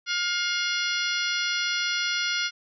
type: harmonic tone with a mistuned harmonic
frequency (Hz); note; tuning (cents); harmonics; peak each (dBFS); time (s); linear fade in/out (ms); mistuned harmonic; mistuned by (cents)
709; F5; +26; 2 / 3 / 4 / 5 / 6 / 7 / 8; -29 / -31 / -32 / -33 / -34 / -34 / -35; 0.06-2.51; 50; 5; -62
effects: none